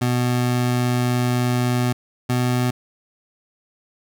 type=tone pair in turn; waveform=25% pulse; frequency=123.47 / 124.26 Hz; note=B2 / B2; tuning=0 / +11 cents; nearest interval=unison; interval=11 cents; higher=second; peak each=-14 dBFS; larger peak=neither; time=0.01-1.93 / 2.29-2.71 s; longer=first; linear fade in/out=10 ms; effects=none